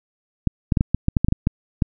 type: clicks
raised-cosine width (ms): 5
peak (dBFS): -4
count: 12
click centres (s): 0.473 / 0.722 / 0.772 / 0.809 / 0.946 / 1.084 / 1.168 / 1.246 / 1.285 / 1.324 / 1.471 / 1.822
effects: none